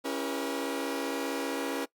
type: chord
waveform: sawtooth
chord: C# diminished seventh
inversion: none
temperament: just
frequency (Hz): 277.2 / 332.6 / 399.1 / 479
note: C#4 / E4 / G4 / Bb4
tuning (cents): 0 / +16 / +31 / +47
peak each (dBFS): -30 / -34 / -36 / -32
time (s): 0.04-1.86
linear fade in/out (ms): 20
effects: noise-tail reverb RT60 0.1 s tail -21 dB re dry + Opus 48 kbps